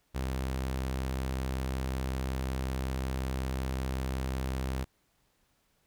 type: tone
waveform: sawtooth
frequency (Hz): 65.41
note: C2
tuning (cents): 0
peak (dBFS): -27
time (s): 0.14-4.85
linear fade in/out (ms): 20
effects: pink hiss -72 dBFS RMS until 5.86 s